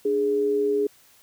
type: tone pair together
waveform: sine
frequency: 293.7 / 415.1 Hz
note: D4 / G#4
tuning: 0 / -1 cents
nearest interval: tritone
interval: 599 cents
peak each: -29 / -20 dBFS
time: 0.05-0.87 s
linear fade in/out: 5 ms
effects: white hiss -56 dBFS RMS until 1.22 s